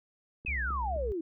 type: click train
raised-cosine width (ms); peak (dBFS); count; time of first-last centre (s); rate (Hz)
3; -33; 3; 0.45-0.963; 3.9
type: exponential sweep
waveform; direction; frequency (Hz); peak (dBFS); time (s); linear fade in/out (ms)
sine; down; 2637 to 311.1; -31; 0.46-1.21; 5
type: tone with vibrato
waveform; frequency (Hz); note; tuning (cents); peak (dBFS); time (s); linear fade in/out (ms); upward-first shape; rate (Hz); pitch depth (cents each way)
triangle; 65.41; C2; 0; -31; 0.48-1.12; 0; sine; 4.9; 100
effects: none